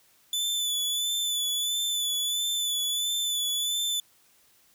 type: tone with vibrato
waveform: sawtooth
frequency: 3483 Hz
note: A7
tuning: 18 cents flat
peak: -23 dBFS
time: 0.33-4 s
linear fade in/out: 2 ms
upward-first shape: sine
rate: 1.5 Hz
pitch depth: 33 cents each way
effects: white hiss -62 dBFS RMS until 4.74 s